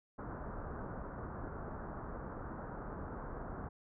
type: low-pass noise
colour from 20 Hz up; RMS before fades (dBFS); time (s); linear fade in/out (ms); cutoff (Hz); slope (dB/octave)
pink; -44; 0.18-3.69; 10; 1500; 48
effects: none